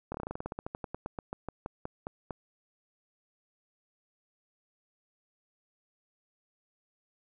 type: slowing click train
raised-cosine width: 1 ms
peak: -22 dBFS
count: 24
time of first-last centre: 0.12-2.308 s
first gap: 24 ms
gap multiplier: 1.11
effects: none